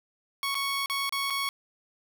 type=tone with dropouts; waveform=15% pulse; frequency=1108.7 Hz; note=C#6; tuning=in tune; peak=-21 dBFS; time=0.43-1.49 s; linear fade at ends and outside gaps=1 ms; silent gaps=0.545-0.552 / 0.86-0.898 / 1.094-1.124 / 1.301-1.305 s; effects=none